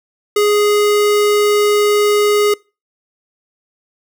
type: tone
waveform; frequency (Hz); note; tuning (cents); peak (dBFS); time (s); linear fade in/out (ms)
square; 415.3; G#4; 0; -11; 0.36-2.54; 5
effects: noise-tail reverb RT60 0.3 s tail -25 dB re dry